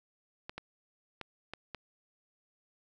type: clicks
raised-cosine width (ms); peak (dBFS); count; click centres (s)
0.3; -24; 5; 0.495 / 0.58 / 1.213 / 1.536 / 1.747
effects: none